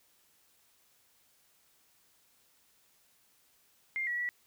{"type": "tone with pitch steps", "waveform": "sine", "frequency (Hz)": [2110, 1929, 1944], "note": ["C7", "B6", "B6"], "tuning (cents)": [14, -41, -28], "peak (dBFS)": -31, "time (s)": [3.96, 4.29], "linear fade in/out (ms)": 0, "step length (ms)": 110, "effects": ["white hiss -68 dBFS RMS until 4.46 s"]}